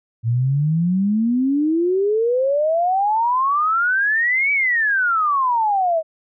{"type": "exponential two-way sweep", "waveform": "sine", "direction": "up then down", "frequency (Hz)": [112.1, 2300, 624], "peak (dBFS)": -15, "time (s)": [0.23, 6.03], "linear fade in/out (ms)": 50, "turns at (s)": 4.52, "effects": []}